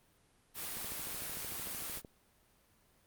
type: noise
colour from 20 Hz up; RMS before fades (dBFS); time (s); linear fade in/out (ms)
white; -41; 0.54-2.02; 50
type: click train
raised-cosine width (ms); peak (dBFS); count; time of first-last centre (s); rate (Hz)
2; -35; 18; 0.77-2.048; 13.3
effects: pink hiss -69 dBFS RMS until 3.06 s + Opus 32 kbps